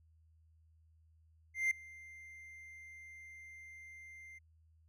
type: tone with ADSR envelope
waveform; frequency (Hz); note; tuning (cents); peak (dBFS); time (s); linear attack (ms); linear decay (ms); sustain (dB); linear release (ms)
triangle; 2093; C7; 0; -26; 1.54-4.39; 170; 4; -23; 14
effects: added 80 Hz sine -64 dBFS peak until 4.88 s